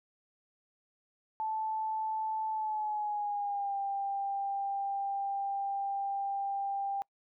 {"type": "tone with pitch glide", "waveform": "sine", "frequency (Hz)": [875, 793.2], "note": ["A5", "G5"], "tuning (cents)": [-10, 20], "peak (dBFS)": -31, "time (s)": [1.4, 7.02], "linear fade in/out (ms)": 0, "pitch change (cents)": -170, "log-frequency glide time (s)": [2.5, 3.77], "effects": ["noise-tail reverb RT60 0.1 s tail -26 dB re dry"]}